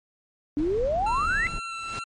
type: noise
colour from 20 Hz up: brown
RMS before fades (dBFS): -34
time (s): 0.57-1.6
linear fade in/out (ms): 20
type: exponential sweep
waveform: sine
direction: up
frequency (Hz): 284.8 to 2093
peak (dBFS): -22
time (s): 0.57-1.47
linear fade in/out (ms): 0
type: tone with vibrato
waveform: 25% pulse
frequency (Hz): 1347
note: E6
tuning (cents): +37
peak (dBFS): -28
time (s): 1.06-2.04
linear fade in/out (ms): 5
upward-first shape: square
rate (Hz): 2.3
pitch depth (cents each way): 9
type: noise with exponential growth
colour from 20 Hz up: pink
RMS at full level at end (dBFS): -35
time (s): 1.6-1.99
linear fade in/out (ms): 1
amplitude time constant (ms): 84
effects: low-pass 7000 Hz 12 dB/octave + MP3 48 kbps